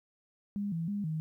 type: tone with pitch steps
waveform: sine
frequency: 203 / 165.4 / 203.6 / 157.4 Hz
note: G#3 / E3 / G#3 / D#3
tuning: -39 / +6 / -34 / +20 cents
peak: -31 dBFS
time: 0.56-1.2 s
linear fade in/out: 0 ms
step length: 160 ms
effects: 12-bit